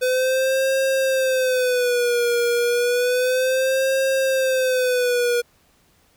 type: tone with vibrato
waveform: square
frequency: 504 Hz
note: B4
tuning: 35 cents sharp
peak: -18 dBFS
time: 0.01-5.42 s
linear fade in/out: 20 ms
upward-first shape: sine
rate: 0.31 Hz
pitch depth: 100 cents each way
effects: pink hiss -59 dBFS RMS until 6.16 s